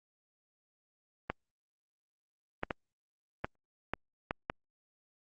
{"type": "clicks", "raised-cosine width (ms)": 0.5, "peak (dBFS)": -17, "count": 7, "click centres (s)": [1.3, 2.634, 2.708, 3.445, 3.936, 4.309, 4.499], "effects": ["Opus 24 kbps"]}